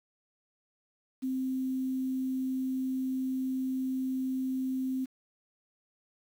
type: tone with quantisation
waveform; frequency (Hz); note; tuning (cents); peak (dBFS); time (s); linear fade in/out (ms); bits
sine; 260.6; C4; -7; -29; 1.22-5.06; 20; 9
effects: none